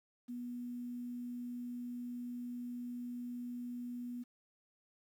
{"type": "tone with quantisation", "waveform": "sine", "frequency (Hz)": 243.3, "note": "B3", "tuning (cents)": -26, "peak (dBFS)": -40, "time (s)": [0.28, 4.24], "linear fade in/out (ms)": 20, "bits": 11, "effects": []}